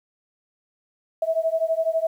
sine beating tone pair, 644 / 656 Hz, E5 / E5, -41 / -9 cents, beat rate 12 Hz, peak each -23 dBFS, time 1.22-2.07 s, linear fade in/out 5 ms, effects 9-bit

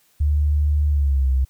sine tone with pitch glide, 73.9 to 65.46 Hz, D2 to C2, +11 to +1 cents, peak -15 dBFS, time 0.2-1.45 s, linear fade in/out 10 ms, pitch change -210 cents, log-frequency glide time 0.89-1.29 s, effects white hiss -60 dBFS RMS until 1.49 s

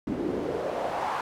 pink noise with band-pass filter sweep, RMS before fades -30 dBFS, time 0.07-1.21 s, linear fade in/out 2 ms, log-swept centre 270 to 1000 Hz, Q 2.6, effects none

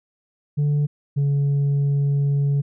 sine tone pair in turn, 146.3 / 141.48 Hz, D3 / C#3, -6 / +36 cents, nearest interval minor second, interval 58 cents, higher first, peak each -14 dBFS, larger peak neither, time 0.57-0.87 / 1.16-2.62 s, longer second, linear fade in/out 20 ms, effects tanh soft clip ceiling -16 dBFS

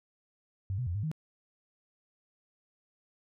sine tone with pitch steps, 96.6 / 125.5 / 86.7 / 103.4 / 156.8 Hz, G2 / B2 / F2 / G#2 / D#3, -25 / +28 / -12 / -7 / +14 cents, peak -30 dBFS, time 0.7-1.115 s, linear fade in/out 0 ms, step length 83 ms, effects none

